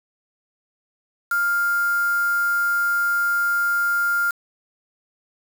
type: tone with quantisation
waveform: sine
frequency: 1400 Hz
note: F6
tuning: 4 cents sharp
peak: -18 dBFS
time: 1.31-4.31 s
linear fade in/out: 5 ms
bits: 5
effects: none